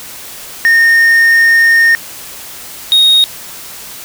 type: tone pair in turn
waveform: triangle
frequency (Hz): 1835 / 3736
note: A#6 / A#7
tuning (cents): -28 / +3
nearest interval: octave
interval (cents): 1231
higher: second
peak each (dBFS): -3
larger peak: neither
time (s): 0.65-1.95 / 2.92-3.24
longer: first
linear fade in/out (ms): 0
effects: white hiss -29 dBFS RMS until 4.04 s